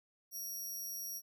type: tone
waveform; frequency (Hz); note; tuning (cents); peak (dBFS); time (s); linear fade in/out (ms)
15% pulse; 5670; F8; +25; -35; 0.31-1.22; 50
effects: none